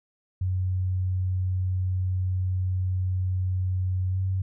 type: tone with pitch glide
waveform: sine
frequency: 92.5 to 94.55 Hz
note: F#2 to F#2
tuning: 0 to +38 cents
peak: -23 dBFS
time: 0.41-4.42 s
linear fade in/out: 5 ms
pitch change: +38 cents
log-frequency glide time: 4.1-4.19 s
effects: none